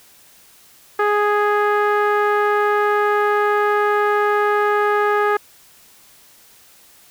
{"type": "tone with low-pass filter", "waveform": "sawtooth", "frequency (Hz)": 415.3, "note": "G#4", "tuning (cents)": 0, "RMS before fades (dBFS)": -17, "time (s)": [0.99, 5.37], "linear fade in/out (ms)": 5, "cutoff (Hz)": 1500, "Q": 2.7, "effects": ["white hiss -49 dBFS RMS until 7.1 s"]}